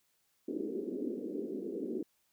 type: band-pass noise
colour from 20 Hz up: white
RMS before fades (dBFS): -38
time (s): 0.48-2.03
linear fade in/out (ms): 5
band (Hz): 220 to 430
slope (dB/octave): 48
effects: white hiss -75 dBFS RMS until 2.32 s